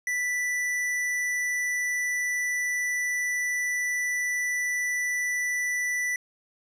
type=tone with tanh clipping; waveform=sine; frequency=1975.5 Hz; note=B6; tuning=in tune; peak=-27 dBFS; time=0.07-6.16 s; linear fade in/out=2 ms; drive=15 dB; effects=resampled to 32000 Hz